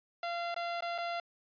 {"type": "tone with dropouts", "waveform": "sawtooth", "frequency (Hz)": 688, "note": "F5", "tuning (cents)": -26, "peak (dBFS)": -30, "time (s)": [0.23, 1.2], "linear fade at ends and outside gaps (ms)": 2, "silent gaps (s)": [[0.544, 0.563], [0.807, 0.823], [0.98, 0.984]], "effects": ["resampled to 11025 Hz"]}